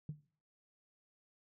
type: tone with exponential decay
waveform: sine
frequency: 150 Hz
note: D3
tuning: 37 cents sharp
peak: -34 dBFS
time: 0.09-0.21 s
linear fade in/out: 2 ms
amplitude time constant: 25 ms
effects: noise-tail reverb RT60 0.5 s tail -20 dB re dry + tanh soft clip ceiling -34 dBFS